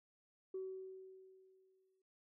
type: tone with exponential decay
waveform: sine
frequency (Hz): 378.1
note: F#4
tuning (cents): +38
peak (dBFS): -39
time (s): 0.54-2.02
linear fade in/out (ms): 5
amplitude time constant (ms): 320
effects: tanh soft clip ceiling -36 dBFS